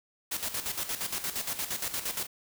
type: noise with tremolo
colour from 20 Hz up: white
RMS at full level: -32 dBFS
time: 0.31-2.27 s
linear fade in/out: 10 ms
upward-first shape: square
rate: 8.6 Hz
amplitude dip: 65%
effects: none